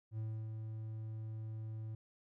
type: tone with ADSR envelope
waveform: triangle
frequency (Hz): 110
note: A2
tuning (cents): 0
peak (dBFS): -35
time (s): 0.11-1.95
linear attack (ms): 70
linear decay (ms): 300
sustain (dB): -4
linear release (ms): 3
effects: none